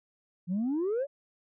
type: exponential sweep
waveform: sine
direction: up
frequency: 168.7 to 587.3 Hz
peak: -25 dBFS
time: 0.47-1.07 s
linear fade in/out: 50 ms
effects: tanh soft clip ceiling -25 dBFS